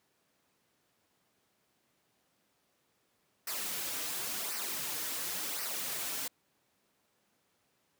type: noise with flanger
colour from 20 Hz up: white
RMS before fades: -37 dBFS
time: 3.47-6.28 s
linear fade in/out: 5 ms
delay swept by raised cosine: 0.28 to 5.58 ms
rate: 0.93 Hz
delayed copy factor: -0.6
effects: pink hiss -74 dBFS RMS until 7.99 s + high-pass 150 Hz 12 dB/octave